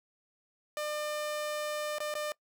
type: tone with dropouts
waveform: sawtooth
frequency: 600 Hz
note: D5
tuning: 37 cents sharp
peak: -29 dBFS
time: 0.77-2.32 s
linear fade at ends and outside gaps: 1 ms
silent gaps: 1.984-2.003 / 2.14-2.152 s
effects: noise-tail reverb RT60 0.1 s tail -22 dB re dry